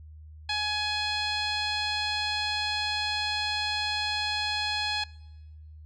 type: tone with low-pass filter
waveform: 15% pulse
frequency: 840 Hz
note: G#5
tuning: 19 cents sharp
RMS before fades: -29 dBFS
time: 0.49-5.04 s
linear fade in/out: 5 ms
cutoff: 4700 Hz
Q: 7.4
effects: noise-tail reverb RT60 1.0 s tail -22 dB re dry + added 77 Hz sine -44 dBFS peak until 5.85 s